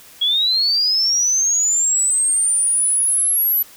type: linear sweep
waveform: sine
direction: up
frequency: 3288 to 11920 Hz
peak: -14 dBFS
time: 0.21-3.63 s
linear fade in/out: 10 ms
effects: white hiss -44 dBFS RMS until 3.76 s